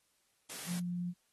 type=high-pass noise; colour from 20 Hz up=white; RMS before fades=-44 dBFS; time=0.49-0.8 s; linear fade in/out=10 ms; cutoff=110 Hz; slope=24 dB/octave
type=tone; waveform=sine; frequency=176.4 Hz; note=F3; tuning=18 cents sharp; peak=-34 dBFS; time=0.66-1.14 s; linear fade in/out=50 ms
effects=white hiss -75 dBFS RMS until 1.32 s + AAC 32 kbps